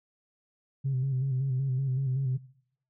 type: tone with vibrato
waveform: sine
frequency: 132.4 Hz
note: C3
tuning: 21 cents sharp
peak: -24 dBFS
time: 0.84-2.38 s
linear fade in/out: 20 ms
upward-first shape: square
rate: 5.3 Hz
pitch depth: 49 cents each way
effects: noise-tail reverb RT60 0.7 s tail -21 dB re dry + tanh soft clip ceiling -22 dBFS